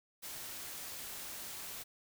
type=noise; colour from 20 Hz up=white; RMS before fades=-45 dBFS; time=0.22-1.84 s; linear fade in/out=20 ms; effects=none